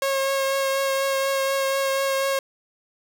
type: tone with vibrato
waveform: sawtooth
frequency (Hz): 543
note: C#5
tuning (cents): -36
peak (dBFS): -17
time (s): 0.02-2.39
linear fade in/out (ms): 2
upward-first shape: triangle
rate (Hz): 4.1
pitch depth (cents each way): 17
effects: none